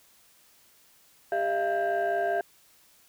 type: tone cluster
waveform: sine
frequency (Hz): 398.5 / 619 / 684 / 1587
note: G4 / D#5 / F5 / G6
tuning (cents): +28 / -9 / -36 / +21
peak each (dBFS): -30 / -32 / -25 / -33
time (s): 1.32-2.41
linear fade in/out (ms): 2
effects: tanh soft clip ceiling -19 dBFS + white hiss -60 dBFS RMS until 3.08 s